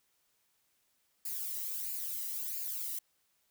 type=noise with flanger; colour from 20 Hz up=violet; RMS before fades=-38 dBFS; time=1.25-2.99 s; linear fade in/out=5 ms; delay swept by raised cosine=0.42 to 1.03 ms; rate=1.5 Hz; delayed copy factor=+0.6; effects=white hiss -75 dBFS RMS until 3.5 s